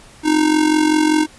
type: tone with amplitude modulation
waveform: square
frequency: 308.7 Hz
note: D#4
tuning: 14 cents flat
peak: -10 dBFS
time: 0.23-1.27 s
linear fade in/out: 50 ms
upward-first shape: sine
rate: 45.2 Hz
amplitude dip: 65%
effects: pink hiss -44 dBFS RMS until 1.38 s + resampled to 24000 Hz